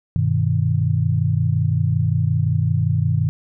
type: chord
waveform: sine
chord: G augmented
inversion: none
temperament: equal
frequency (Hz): 98 / 123.47 / 155.56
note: G2 / B2 / D#3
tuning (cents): 0 / 0 / 0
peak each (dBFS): -20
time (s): 0.16-3.29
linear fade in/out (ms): 0
effects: none